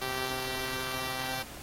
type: tone pair together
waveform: 5% pulse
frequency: 130 / 389.6 Hz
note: C3 / G4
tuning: -11 / -11 cents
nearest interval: octave + perfect fifth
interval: 1900 cents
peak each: -26 / -23 dBFS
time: 0.01-1.43 s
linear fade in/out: 10 ms
effects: pink hiss -46 dBFS RMS until 1.62 s + AAC 48 kbps